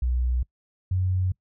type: tone pair in turn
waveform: sine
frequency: 61.7 / 92.45 Hz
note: B1 / F#2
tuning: -1 / -1 cents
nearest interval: perfect fifth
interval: 700 cents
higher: second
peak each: -21 dBFS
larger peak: neither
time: 0.02-0.43 / 0.91-1.32 s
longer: neither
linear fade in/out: 5 ms
effects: noise-tail reverb RT60 0.1 s tail -23 dB re dry